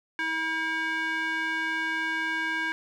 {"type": "tone with band-pass filter", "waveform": "square", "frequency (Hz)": 321.7, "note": "E4", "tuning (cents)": -42, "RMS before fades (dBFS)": -29, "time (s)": [0.19, 2.72], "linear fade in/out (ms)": 0, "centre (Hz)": 1800, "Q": 3.7, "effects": []}